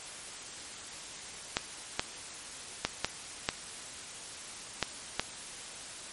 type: clicks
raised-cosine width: 0.2 ms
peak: -9 dBFS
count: 7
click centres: 1.569 / 1.995 / 2.85 / 3.046 / 3.489 / 4.827 / 5.196 s
effects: white hiss -44 dBFS RMS until 6.12 s + MP3 48 kbps